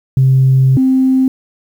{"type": "tone pair in turn", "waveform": "sine", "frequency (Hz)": [132.2, 261.6], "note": ["C3", "C4"], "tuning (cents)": [18, 0], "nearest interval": "octave", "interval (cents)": 1182, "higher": "second", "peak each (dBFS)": [-5, -7], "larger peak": "first", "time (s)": [[0.17, 0.77], [0.77, 1.28]], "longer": "first", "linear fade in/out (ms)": 2, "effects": ["tanh soft clip ceiling -2 dBFS", "7-bit"]}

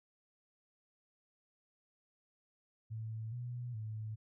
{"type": "tone with pitch steps", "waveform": "sine", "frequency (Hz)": [111, 121.9, 108.9], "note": ["A2", "B2", "A2"], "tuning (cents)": [16, -22, -17], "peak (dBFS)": -39, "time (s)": [2.9, 4.16], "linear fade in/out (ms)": 20, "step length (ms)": 420, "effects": []}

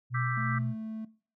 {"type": "tone with tremolo", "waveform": "sine", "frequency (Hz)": 123.47, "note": "B2", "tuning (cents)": 0, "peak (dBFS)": -28, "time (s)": [0.1, 0.75], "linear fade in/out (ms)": 50, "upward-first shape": "triangle", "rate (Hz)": 2.6, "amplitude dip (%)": 35}
{"type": "chord", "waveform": "sine", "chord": "E minor seventh", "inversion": "third", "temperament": "equal", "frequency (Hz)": [1174.7, 1318.5, 1568, 1975.5], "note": ["D6", "E6", "G6", "B6"], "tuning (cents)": [0, 0, 0, 0], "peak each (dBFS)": [-35, -38, -37, -37], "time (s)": [0.14, 0.59], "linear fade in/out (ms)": 10}
{"type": "tone", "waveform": "triangle", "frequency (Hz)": 220, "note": "A3", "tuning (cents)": 0, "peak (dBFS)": -34, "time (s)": [0.37, 1.05], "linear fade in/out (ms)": 5}
{"effects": ["noise-tail reverb RT60 0.4 s tail -19 dB re dry"]}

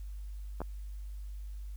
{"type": "clicks", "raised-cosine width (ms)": 1, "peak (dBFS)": [-24, -23], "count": 2, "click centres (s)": [0.605, 0.617], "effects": ["added 50 Hz sine -39 dBFS peak until 1.76 s", "white hiss -66 dBFS RMS until 1.76 s"]}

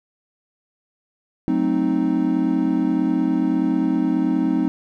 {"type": "chord", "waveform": "triangle", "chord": "F# diminished seventh", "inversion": "none", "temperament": "equal", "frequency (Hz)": [185, 220, 261.6, 311.1], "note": ["F#3", "A3", "C4", "Eb4"], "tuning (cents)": [0, 0, 0, 0], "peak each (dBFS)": [-23, -24, -19, -19], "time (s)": [1.48, 4.68], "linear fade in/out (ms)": 0, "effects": []}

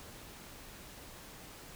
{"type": "silence", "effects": ["pink hiss -51 dBFS RMS until 1.75 s"]}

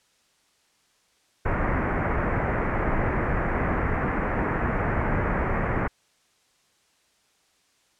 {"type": "low-pass noise", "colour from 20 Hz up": "pink", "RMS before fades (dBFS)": -25, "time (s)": [1.45, 5.88], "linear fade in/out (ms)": 10, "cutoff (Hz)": 2100, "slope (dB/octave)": 48, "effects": ["white hiss -65 dBFS RMS until 7.99 s", "low-pass 8000 Hz 12 dB/octave"]}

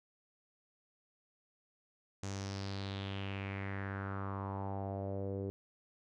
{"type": "tone with low-pass filter sweep", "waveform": "sawtooth", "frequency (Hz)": 98, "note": "G2", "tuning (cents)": 0, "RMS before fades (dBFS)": -40, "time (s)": [2.23, 5.5], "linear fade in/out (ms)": 0, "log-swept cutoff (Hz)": [6900, 420], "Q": 4, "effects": []}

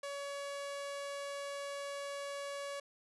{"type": "tone", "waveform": "sawtooth", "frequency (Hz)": 564, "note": "C#5", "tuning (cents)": 30, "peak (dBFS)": -36, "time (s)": [0.03, 2.8], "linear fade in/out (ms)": 5, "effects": ["resampled to 24000 Hz"]}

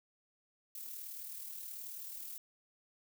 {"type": "noise with amplitude modulation", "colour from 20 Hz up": "violet", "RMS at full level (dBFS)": -44, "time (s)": [0.75, 2.38], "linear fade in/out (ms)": 2, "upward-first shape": "sine", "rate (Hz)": 38.7, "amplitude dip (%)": 40, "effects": []}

